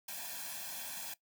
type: noise with comb filter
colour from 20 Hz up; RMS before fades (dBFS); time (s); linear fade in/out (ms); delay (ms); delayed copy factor
white; -43; 0.08-1.14; 5; 1.2; +0.9
effects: noise-tail reverb RT60 0.1 s tail -18 dB re dry + high-pass 200 Hz 12 dB/octave